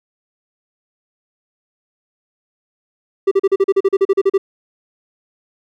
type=tone bursts; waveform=triangle; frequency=390.4 Hz; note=G4; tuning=7 cents flat; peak=-7 dBFS; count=14; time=3.27-4.38 s; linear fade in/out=10 ms; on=44 ms; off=38 ms; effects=none